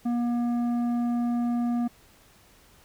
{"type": "tone with tanh clipping", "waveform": "triangle", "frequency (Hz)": 239.1, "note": "A#3", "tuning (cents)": 44, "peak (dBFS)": -25, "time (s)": [0.05, 1.88], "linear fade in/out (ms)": 10, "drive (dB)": 13, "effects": ["pink hiss -57 dBFS RMS until 2.84 s"]}